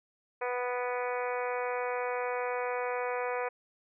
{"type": "harmonic tone with a mistuned harmonic", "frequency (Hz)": 246.9, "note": "B3", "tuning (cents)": 0, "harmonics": [2, 3, 4, 5, 6, 7, 8, 9, 10], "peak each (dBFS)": [-33, -38, -38, -42, -43, -45, -45, -44, -47], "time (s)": [0.41, 3.49], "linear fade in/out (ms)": 10, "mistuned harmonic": 9, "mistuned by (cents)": 20, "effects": []}